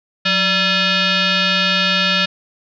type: tone with frequency modulation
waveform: sine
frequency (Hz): 587.3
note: D5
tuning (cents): 0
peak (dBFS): -13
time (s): 0.25-2.26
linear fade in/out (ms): 10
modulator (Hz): 770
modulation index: 4.9
effects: none